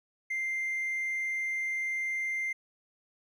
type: tone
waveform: triangle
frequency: 2093 Hz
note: C7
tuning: in tune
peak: -27 dBFS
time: 0.3-2.53 s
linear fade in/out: 10 ms
effects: tanh soft clip ceiling -25 dBFS